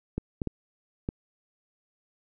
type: clicks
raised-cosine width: 3 ms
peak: -16 dBFS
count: 4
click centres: 0.18 / 0.418 / 0.473 / 1.089 s
effects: none